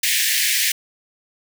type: high-pass noise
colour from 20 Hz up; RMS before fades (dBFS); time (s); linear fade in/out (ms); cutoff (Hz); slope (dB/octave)
pink; -19; 0.03-0.72; 5; 1700; 96
effects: none